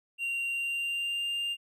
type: tone with pitch glide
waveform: triangle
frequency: 2764 to 2799 Hz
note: F7 to F7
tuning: -19 to +3 cents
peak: -28 dBFS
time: 0.18-1.57 s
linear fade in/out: 50 ms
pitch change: +22 cents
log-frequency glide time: 0.48-1.28 s
effects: none